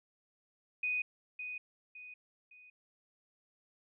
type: tone with echo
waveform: sine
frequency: 2489 Hz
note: D#7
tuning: in tune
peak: -31 dBFS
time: 0.83-1.02 s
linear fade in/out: 5 ms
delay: 560 ms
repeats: 3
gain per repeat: -8 dB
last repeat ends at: 2.7 s
effects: none